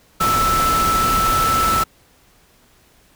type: tone in noise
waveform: sine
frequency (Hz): 1318.5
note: E6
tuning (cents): 0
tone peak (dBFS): -15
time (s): 0.2-1.84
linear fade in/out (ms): 10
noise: pink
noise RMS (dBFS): -22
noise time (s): 0.2-1.84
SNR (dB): +4
effects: pink hiss -54 dBFS RMS until 3.15 s